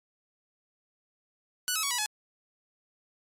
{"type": "tone with pitch steps", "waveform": "5% pulse", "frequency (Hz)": [1480, 1288.4, 1121.6, 976.4, 850], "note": ["F#6", "E6", "C#6", "B5", "G#5"], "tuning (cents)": [0, -40, 20, -20, 40], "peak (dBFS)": -15, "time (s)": [1.68, 2.06], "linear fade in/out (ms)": 0, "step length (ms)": 76, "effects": ["low-pass 12000 Hz 12 dB/octave", "MP3 96 kbps"]}